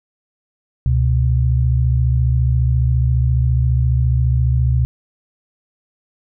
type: tone pair together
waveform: sine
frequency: 69.8 / 124.37 Hz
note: C#2 / B2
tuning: +13 / +13 cents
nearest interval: minor seventh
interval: 1000 cents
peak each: -15 dBFS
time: 0.86-4.85 s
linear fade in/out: 0 ms
effects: none